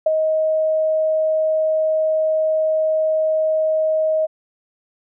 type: tone with ADSR envelope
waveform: sine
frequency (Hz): 629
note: D#5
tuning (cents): +19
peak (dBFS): -10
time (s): 0.06-4.27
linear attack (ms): 6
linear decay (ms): 21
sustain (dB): -5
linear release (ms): 24
effects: none